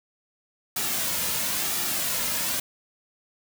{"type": "noise with flanger", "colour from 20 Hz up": "white", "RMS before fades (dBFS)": -27, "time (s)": [0.76, 2.6], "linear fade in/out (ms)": 5, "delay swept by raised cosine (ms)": [1.9, 2.66], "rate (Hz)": 0.98, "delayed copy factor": -0.5, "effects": []}